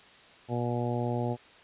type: harmonic tone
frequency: 120.6 Hz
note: B2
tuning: 41 cents flat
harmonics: 1 / 2 / 3 / 4 / 5 / 6 / 7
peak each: -31 / -34 / -36 / -37 / -38 / -39 / -39 dBFS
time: 0.48-1.37 s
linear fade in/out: 50 ms
effects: white hiss -54 dBFS RMS until 1.63 s + resampled to 8000 Hz